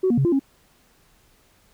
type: tone with pitch steps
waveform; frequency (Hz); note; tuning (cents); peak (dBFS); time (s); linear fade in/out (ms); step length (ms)
sine; 374.5 / 237.7 / 136.4 / 345.2 / 272.8; F#4 / A#3 / C#3 / F4 / C#4; +21 / +34 / -28 / -20 / -28; -15; 0.03-0.395; 10; 73
effects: tanh soft clip ceiling -12 dBFS + pink hiss -59 dBFS RMS until 1.73 s